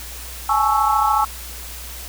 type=chord; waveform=sine; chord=A major seventh; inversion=third; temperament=equal with one note detuned; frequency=830.6 / 864.4 / 1108.7 / 1318.5 Hz; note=G#5 / A5 / C#6 / E6; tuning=0 / -31 / 0 / 0 cents; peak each=-20 dBFS; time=0.49-1.25 s; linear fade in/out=5 ms; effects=added 60 Hz sine -35 dBFS peak until 2.08 s + white hiss -35 dBFS RMS until 2.08 s